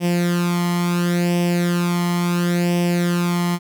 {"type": "tone with flanger", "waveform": "sawtooth", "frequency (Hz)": 174.61, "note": "F3", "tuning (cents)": 0, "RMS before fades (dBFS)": -19, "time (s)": [0, 3.59], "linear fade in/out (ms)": 50, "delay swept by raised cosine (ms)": [0.36, 0.97], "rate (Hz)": 0.72, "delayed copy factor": 0.7, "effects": []}